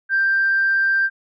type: tone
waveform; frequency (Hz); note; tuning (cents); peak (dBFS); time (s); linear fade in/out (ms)
sine; 1577; G6; +10; -14; 0.09-1.1; 50
effects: tanh soft clip ceiling -10 dBFS